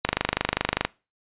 click train, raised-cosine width 0.3 ms, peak -4 dBFS, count 21, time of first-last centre 0.05-0.85 s, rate 25 Hz, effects noise-tail reverb RT60 0.3 s tail -23 dB re dry + resampled to 8000 Hz

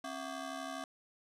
20% pulse ring-modulated tone, 466.2 Hz, A#4, in tune, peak -32 dBFS, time 0.04-0.84 s, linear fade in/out 2 ms, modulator 197 Hz, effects low-pass 10000 Hz 12 dB/octave

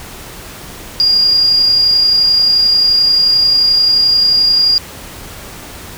sine tone with amplitude modulation, 4828 Hz, D8, 47 cents sharp, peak -6 dBFS, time 1-4.78 s, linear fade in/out 0 ms, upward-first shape sine, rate 31.4 Hz, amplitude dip 30%, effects pink hiss -31 dBFS RMS until 5.97 s

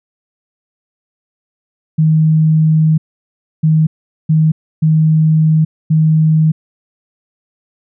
sine tone bursts at uneven times, 157.3 Hz, D#3, 19 cents sharp, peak -7 dBFS, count 5, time 1.98-2.98 / 3.63-3.87 / 4.29-4.52 / 4.82-5.65 / 5.9-6.52 s, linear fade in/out 10 ms, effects none

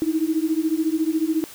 sine beating tone pair, 311.1 / 325.1 Hz, D#4 / E4, 0 / -24 cents, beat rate 14 Hz, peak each -22 dBFS, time 0.02-1.44 s, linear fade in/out 0 ms, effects white hiss -42 dBFS RMS until 1.54 s

